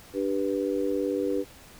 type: chord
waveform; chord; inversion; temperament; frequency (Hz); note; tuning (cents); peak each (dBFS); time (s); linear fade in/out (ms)
sine; G major; second; just; 294 / 392 / 490; D4 / G4 / B4; +2 / 0 / -14; -29; 0.13-1.45; 50
effects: pink hiss -50 dBFS RMS until 1.79 s